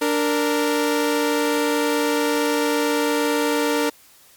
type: tone pair together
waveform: sawtooth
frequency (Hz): 293.4 / 464.5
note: D4 / A#4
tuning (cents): -2 / -6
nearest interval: minor sixth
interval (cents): 796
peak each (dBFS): -17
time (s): 0.01-3.9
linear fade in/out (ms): 10
effects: white hiss -51 dBFS RMS until 4.36 s + MP3 96 kbps